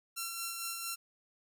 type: tone with tremolo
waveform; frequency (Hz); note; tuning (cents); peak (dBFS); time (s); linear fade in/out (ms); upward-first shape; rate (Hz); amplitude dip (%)
5% pulse; 1359; F6; -48; -24; 0.16-0.96; 20; sine; 4.4; 35
effects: none